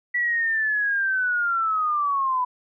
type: linear sweep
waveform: sine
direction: down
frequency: 1958 to 987.8 Hz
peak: -20 dBFS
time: 0.14-2.45 s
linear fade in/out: 10 ms
effects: none